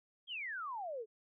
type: exponential sweep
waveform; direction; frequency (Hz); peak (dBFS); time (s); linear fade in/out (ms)
sine; down; 3322 to 415.3; -39; 0.27-1.06; 50
effects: none